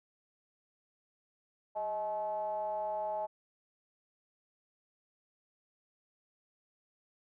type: ring-modulated tone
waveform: triangle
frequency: 112.4 Hz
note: A2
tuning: 37 cents sharp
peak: -28 dBFS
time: 1.75-3.27 s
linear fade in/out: 20 ms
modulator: 743 Hz
effects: none